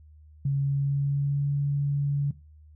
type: tone with pitch glide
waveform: sine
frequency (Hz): 139.1 to 142.27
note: C#3 to C#3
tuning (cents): +6 to +45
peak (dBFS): -22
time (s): 0.45-2.31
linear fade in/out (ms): 5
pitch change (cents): +39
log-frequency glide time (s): 0.62-1.49
effects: noise-tail reverb RT60 0.3 s tail -19 dB re dry + added 76 Hz sine -49 dBFS peak until 2.75 s